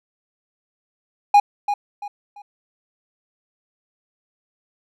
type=tone with echo; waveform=triangle; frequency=819 Hz; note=G#5; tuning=24 cents flat; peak=-6 dBFS; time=1.34-1.4 s; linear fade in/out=5 ms; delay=340 ms; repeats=3; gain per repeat=-10 dB; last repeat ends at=2.42 s; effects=none